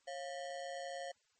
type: ring-modulated tone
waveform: square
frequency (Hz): 622.3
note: D#5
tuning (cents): 0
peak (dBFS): -39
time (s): 0.07-1.12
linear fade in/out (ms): 10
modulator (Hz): 76.8
effects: white hiss -75 dBFS RMS until 1.39 s + MP3 32 kbps